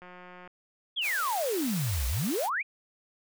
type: click train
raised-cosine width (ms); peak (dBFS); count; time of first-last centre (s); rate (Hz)
0.5; -33; 83; 0.02-0.476; 180
type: exponential two-way sweep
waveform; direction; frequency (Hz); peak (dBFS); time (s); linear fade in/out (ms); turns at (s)
sine; down then up; 3470 to 56.6 to 2569; -27; 0.96-2.63; 20; 2.07
type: high-pass noise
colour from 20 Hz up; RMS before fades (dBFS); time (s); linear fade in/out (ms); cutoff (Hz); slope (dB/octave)
white; -37; 1.01-2.5; 50; 440; 48
effects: none